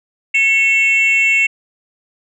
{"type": "tone pair together", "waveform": "sine", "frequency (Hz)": [2200, 2698], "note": ["C#7", "E7"], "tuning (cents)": [-14, 40], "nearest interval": "major third", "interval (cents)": 354, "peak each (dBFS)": -11, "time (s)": [0.34, 1.47], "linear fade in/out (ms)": 10, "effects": ["tanh soft clip ceiling -7 dBFS"]}